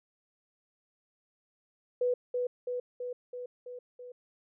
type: tone with echo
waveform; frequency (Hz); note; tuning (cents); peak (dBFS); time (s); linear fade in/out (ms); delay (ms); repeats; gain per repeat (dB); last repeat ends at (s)
sine; 493.9; B4; 0; -25; 2.01-2.14; 5; 330; 6; -3; 4.12
effects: none